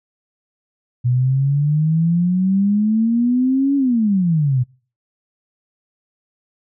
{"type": "exponential two-way sweep", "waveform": "sine", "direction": "up then down", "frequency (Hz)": [121.4, 282.5, 121.4], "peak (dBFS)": -13, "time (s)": [1.04, 4.64], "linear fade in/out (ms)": 20, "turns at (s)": 3.76, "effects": ["noise-tail reverb RT60 0.4 s tail -25 dB re dry"]}